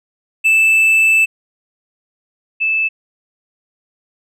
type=tone pair in turn; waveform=triangle / sine; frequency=2637 / 2627 Hz; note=E7 / E7; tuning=0 / -7 cents; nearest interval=unison; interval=7 cents; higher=first; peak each=-7 / -13 dBFS; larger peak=first; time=0.44-1.26 / 2.6-2.89 s; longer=first; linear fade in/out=20 ms; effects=none